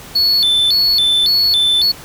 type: tone with vibrato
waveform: triangle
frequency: 3938 Hz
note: B7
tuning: 6 cents flat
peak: -9 dBFS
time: 0.15-1.92 s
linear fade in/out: 10 ms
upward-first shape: square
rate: 1.8 Hz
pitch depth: 190 cents each way
effects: pink hiss -35 dBFS RMS until 2.04 s